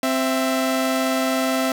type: tone pair together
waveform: sawtooth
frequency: 261.6 / 663.4 Hz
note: C4 / E5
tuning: 0 / +11 cents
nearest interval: octave + major third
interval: 1611 cents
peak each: -17 / -19 dBFS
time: 0.03-1.72 s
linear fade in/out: 2 ms
effects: none